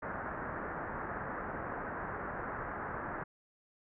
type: low-pass noise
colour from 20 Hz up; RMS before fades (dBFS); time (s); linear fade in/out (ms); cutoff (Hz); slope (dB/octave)
white; -40; 0.02-3.24; 10; 1700; 48
effects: none